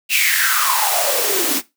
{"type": "noise with high-pass filter sweep", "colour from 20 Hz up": "white", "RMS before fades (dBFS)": -17, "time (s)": [0.09, 1.62], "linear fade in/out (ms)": 50, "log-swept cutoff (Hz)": [2700, 250], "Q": 7.6, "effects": ["noise-tail reverb RT60 0.2 s tail -17 dB re dry"]}